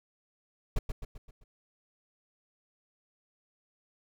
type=noise with echo; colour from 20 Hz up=brown; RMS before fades=-26 dBFS; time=0.76-0.79 s; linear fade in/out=5 ms; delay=130 ms; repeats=5; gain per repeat=-6 dB; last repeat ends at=1.44 s; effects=none